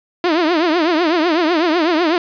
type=tone with vibrato; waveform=sawtooth; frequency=331.3 Hz; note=E4; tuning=9 cents sharp; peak=-9 dBFS; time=0.24-2.18 s; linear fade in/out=2 ms; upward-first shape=triangle; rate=8 Hz; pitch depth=190 cents each way; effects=resampled to 11025 Hz + 7-bit